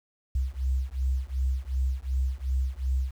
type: beating tone pair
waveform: sine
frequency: 63.9 / 66.6 Hz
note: C2 / C2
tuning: -40 / +31 cents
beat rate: 2.7 Hz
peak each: -28 dBFS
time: 0.35-3.11 s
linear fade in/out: 5 ms
effects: 9-bit